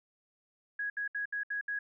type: tone bursts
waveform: sine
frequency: 1661.2 Hz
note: G#6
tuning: in tune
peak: -32 dBFS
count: 6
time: 0.79-1.79 s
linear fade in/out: 5 ms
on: 110 ms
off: 68 ms
effects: none